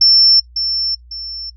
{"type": "tone with echo", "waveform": "sine", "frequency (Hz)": 5380, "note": "E8", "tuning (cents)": 34, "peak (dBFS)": -6, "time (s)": [0.01, 0.4], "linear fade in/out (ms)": 5, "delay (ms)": 550, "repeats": 2, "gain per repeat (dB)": -9, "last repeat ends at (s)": 1.5, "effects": ["noise-tail reverb RT60 0.1 s tail -24 dB re dry", "added 60 Hz sine -39 dBFS peak until 1.56 s"]}